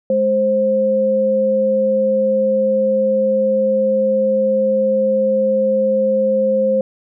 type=tone pair together; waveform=sine; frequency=209.9 / 527.1 Hz; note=G#3 / C5; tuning=+19 / +13 cents; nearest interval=octave + major third; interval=1594 cents; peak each=-21 / -13 dBFS; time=0.1-6.81 s; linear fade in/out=2 ms; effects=none